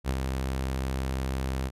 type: tone with ADSR envelope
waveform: sawtooth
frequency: 65.9 Hz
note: C2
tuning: 13 cents sharp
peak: -20 dBFS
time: 0.04-1.71 s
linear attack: 51 ms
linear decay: 41 ms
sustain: -4 dB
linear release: 46 ms
effects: resampled to 32000 Hz